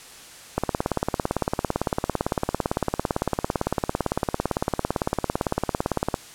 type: click train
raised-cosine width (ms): 1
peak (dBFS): -7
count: 100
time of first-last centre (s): 0.58-6.142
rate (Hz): 17.8
effects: white hiss -44 dBFS RMS until 6.34 s + low-pass 10000 Hz 12 dB/octave